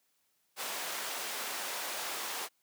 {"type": "high-pass noise", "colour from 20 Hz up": "pink", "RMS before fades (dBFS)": -38, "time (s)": [0.56, 2.49], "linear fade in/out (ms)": 50, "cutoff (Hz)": 650, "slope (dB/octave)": 12, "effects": ["white hiss -75 dBFS RMS until 2.62 s", "high-pass 100 Hz 12 dB/octave"]}